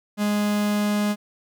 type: tone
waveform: 45% pulse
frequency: 207.7 Hz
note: G#3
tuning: in tune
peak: -20 dBFS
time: 0.17-1.16 s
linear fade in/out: 50 ms
effects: none